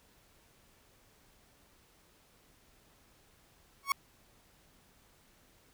30% pulse tone with exponential growth, 1108.7 Hz, C#6, in tune, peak -20 dBFS, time 3.83-3.92 s, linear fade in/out 2 ms, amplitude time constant 18 ms, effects pink hiss -65 dBFS RMS until 5.73 s

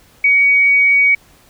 sine tone, 2252 Hz, C#7, 27 cents sharp, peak -8 dBFS, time 0.24-1.15 s, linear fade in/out 5 ms, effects pink hiss -49 dBFS RMS until 1.49 s

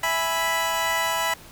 20% pulse chord, E major, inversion none, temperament equal, 659.3 / 830.6 / 987.8 Hz, E5 / G#5 / B5, 0 / 0 / 0 cents, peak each -23 / -25 / -19 dBFS, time 0.03-1.34 s, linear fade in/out 5 ms, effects pink hiss -46 dBFS RMS until 1.51 s

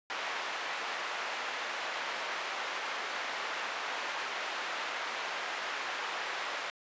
white band-pass noise, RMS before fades -37 dBFS, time 0.1-6.7 s, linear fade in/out 0 ms, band 610 to 2100 Hz, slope 12 dB/octave, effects resampled to 16000 Hz

